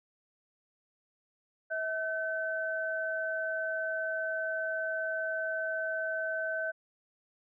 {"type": "tone pair together", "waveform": "sine", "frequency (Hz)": [643.9, 1529], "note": ["E5", "G6"], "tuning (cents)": [-41, -44], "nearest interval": "octave + minor third", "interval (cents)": 1497, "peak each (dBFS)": [-34, -33], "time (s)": [1.7, 6.72], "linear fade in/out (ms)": 20, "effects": []}